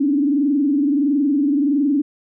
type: tone with frequency modulation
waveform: sine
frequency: 285.4 Hz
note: D4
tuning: 49 cents flat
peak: -14 dBFS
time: 0-2.02 s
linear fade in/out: 10 ms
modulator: 21.5 Hz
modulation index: 0.94
effects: none